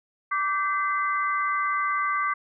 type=tone cluster; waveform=sine; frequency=1164 / 1552 / 2036 Hz; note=D6 / G6 / C7; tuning=-16 / -18 / -48 cents; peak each=-24 / -31 / -30 dBFS; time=0.31-2.34 s; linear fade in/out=10 ms; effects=none